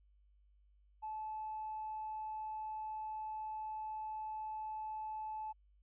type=tone with tanh clipping; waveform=triangle; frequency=866 Hz; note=A5; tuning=28 cents flat; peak=-40 dBFS; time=1.02-5.53 s; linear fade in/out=20 ms; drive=4 dB; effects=added 50 Hz sine -65 dBFS peak until 5.82 s + resampled to 8000 Hz